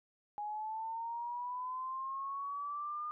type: linear sweep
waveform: sine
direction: up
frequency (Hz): 827 to 1217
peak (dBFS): -37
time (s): 0.38-3.11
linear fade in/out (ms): 0
effects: none